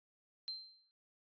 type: tone with exponential decay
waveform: sine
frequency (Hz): 4128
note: C8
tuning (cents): -24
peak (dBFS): -37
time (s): 0.48-0.91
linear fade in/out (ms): 0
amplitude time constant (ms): 92
effects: resampled to 11025 Hz